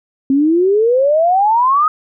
sine exponential sweep, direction up, 263.6 to 1275 Hz, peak -9 dBFS, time 0.3-1.88 s, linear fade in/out 2 ms, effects none

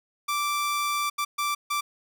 sawtooth tone bursts at uneven times, 1171 Hz, D6, 5 cents flat, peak -21 dBFS, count 4, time 0.28-1.1 / 1.18-1.25 / 1.38-1.55 / 1.7-1.81 s, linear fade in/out 10 ms, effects none

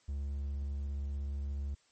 triangle tone with vibrato, 70.3 Hz, C#2, 25 cents sharp, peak -32 dBFS, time 0.08-1.75 s, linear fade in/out 10 ms, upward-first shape triangle, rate 17 Hz, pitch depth 12 cents each way, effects white hiss -69 dBFS RMS until 1.91 s + MP3 32 kbps

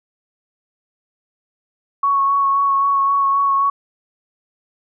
sine tone with vibrato, 1108.7 Hz, C#6, in tune, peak -13 dBFS, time 2.03-3.7 s, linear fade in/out 5 ms, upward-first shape sine, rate 3.8 Hz, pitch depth 16 cents each way, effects none

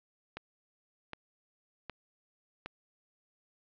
click train, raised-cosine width 0.3 ms, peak -23 dBFS, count 4, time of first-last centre 0.37-2.66 s, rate 1.31 Hz, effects low-pass 4000 Hz 12 dB/octave

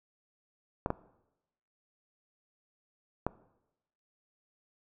clicks, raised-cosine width 1 ms, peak -15 dBFS, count 3, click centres 0.861 / 0.904 / 3.266 s, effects noise-tail reverb RT60 0.9 s tail -19 dB re dry

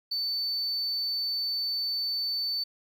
sine tone, 4520 Hz, C#8, 33 cents sharp, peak -25 dBFS, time 0.11-2.64 s, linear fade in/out 10 ms, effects tanh soft clip ceiling -26 dBFS + 10-bit

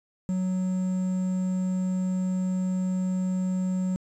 triangle tone with quantisation, 185 Hz, F#3, in tune, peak -22 dBFS, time 0.29-3.96 s, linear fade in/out 0 ms, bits 8, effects resampled to 24000 Hz

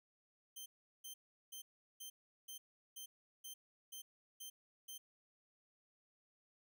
10% pulse tone bursts, 3118 Hz, G7, 10 cents flat, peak -40 dBFS, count 10, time 0.56-4.98 s, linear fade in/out 10 ms, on 100 ms, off 380 ms, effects none

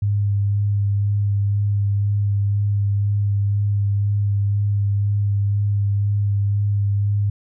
sine tone with vibrato, 101.5 Hz, G#2, 39 cents flat, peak -16 dBFS, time 0.02-7.3 s, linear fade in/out 5 ms, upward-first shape sine, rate 2 Hz, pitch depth 15 cents each way, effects none

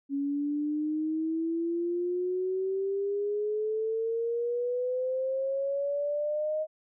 sine exponential sweep, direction up, 277.2 to 626 Hz, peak -27 dBFS, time 0.09-6.67 s, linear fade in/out 50 ms, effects none

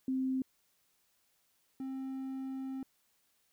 sine / triangle tone pair in turn, 261.6 / 265.3 Hz, C4 / C4, 0 / +24 cents, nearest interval unison, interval 24 cents, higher second, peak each -30 / -35 dBFS, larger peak first, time 0.08-0.42 / 1.8-2.83 s, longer second, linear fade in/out 2 ms, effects white hiss -74 dBFS RMS until 3.52 s

